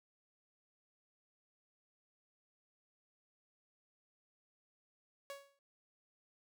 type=tone with exponential decay; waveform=sawtooth; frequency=558 Hz; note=C#5; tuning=11 cents sharp; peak=-39 dBFS; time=5.3-5.59 s; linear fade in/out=1 ms; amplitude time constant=63 ms; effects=none